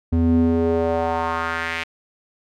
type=tone with band-pass filter sweep; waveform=square; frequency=82.8 Hz; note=E2; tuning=8 cents sharp; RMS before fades=-20 dBFS; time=0.12-1.84 s; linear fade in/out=10 ms; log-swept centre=170 to 2400 Hz; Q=2.4; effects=none